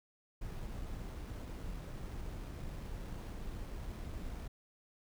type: noise with sample-and-hold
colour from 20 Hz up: brown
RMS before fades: -43 dBFS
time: 0.41-4.48 s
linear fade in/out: 10 ms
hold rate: 7350 Hz
effects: none